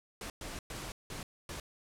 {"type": "noise bursts at uneven times", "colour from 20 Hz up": "pink", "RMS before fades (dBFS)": -42, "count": 5, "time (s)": [[0.21, 0.3], [0.41, 0.59], [0.7, 0.92], [1.1, 1.23], [1.49, 1.6]], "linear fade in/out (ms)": 2, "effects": ["low-pass 11000 Hz 12 dB/octave"]}